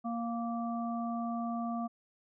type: harmonic tone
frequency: 233.1 Hz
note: A#3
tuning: in tune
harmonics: 1 / 3 / 5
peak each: -34 / -38 / -42 dBFS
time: 0.04-1.88 s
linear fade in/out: 20 ms
effects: none